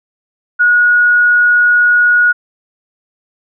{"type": "tone", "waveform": "sine", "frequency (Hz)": 1452, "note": "F#6", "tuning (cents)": -33, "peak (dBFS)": -6, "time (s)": [0.59, 2.33], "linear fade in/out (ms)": 20, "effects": []}